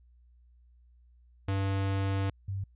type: tone pair in turn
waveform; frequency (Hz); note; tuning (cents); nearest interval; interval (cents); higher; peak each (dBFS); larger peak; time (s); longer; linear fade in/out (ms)
square / sine; 97.5 / 97.5; G2 / G2; -9 / -9; unison; 0; neither; -28 / -31; first; 1.48-2.3 / 2.48-2.64; first; 5
effects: added 60 Hz sine -57 dBFS peak until 2.75 s + resampled to 8000 Hz